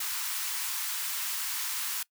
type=high-pass noise; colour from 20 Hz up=white; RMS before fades=-33 dBFS; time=0-2.03 s; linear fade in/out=5 ms; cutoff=890 Hz; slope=48 dB/octave; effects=noise-tail reverb RT60 0.1 s tail -22 dB re dry